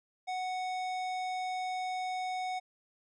sine tone with tanh clipping, 740 Hz, F#5, in tune, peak -35 dBFS, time 0.27-2.6 s, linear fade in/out 20 ms, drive 17 dB, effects resampled to 22050 Hz

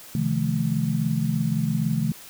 sine chord, F dominant seventh, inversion second, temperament just, 130.96 / 157.15 / 174.61 / 218.3 Hz, C3 / Eb3 / F3 / A3, +2 / +18 / 0 / -13 cents, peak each -27 / -25 / -29 / -26 dBFS, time 0.15-2.12 s, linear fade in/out 2 ms, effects white hiss -44 dBFS RMS until 2.29 s

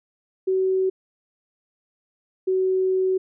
sine tone pair in turn, 377.6 / 375.5 Hz, F#4 / F#4, +35 / +26 cents, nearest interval unison, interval 9 cents, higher first, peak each -18 dBFS, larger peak neither, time 0.47-0.9 / 2.47-3.18 s, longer second, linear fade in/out 10 ms, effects none

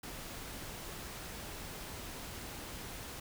pink noise, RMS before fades -45 dBFS, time 0.03-3.2 s, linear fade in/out 5 ms, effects none

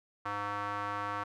square tone with band-pass filter, 102.4 Hz, G#2, 24 cents flat, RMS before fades -36 dBFS, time 0.25-1.24 s, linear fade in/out 10 ms, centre 1200 Hz, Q 3, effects none

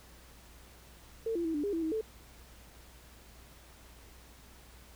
sine tone with pitch steps, 451.3 / 340.4 / 324.4 / 294.4 / 405.7 / 329.7 / 318.1 / 439.5 Hz, A4 / F4 / E4 / D4 / G#4 / E4 / D#4 / A4, +44 / -44 / -28 / +4 / -41 / 0 / +38 / -2 cents, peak -30 dBFS, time 1.26-2.012 s, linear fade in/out 5 ms, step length 94 ms, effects added 60 Hz sine -56 dBFS peak until 4.95 s + pink hiss -57 dBFS RMS until 4.95 s

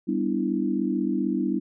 sine chord, E minor seventh, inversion first, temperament equal, 196 / 246.9 / 293.7 / 329.6 Hz, G3 / B3 / D4 / E4, 0 / 0 / 0 / 0 cents, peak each -28 dBFS, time 0.07-1.6 s, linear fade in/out 20 ms, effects none

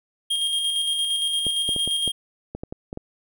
square tone with tremolo, 3229 Hz, G#7, 49 cents flat, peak -21 dBFS, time 0.3-2.12 s, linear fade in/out 10 ms, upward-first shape square, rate 8.7 Hz, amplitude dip 30%
clicks, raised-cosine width 2 ms, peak -18 dBFS, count 10, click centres 1.467 / 1.691 / 1.763 / 1.876 / 2.077 / 2.55 / 2.635 / 2.725 / 2.929 / 2.974 s
effects none

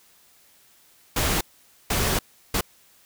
pink noise bursts at uneven times, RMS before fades -23 dBFS, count 3, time 1.16-1.41 / 1.9-2.19 / 2.54-2.61 s, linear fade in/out 5 ms, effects white hiss -57 dBFS RMS until 3.05 s

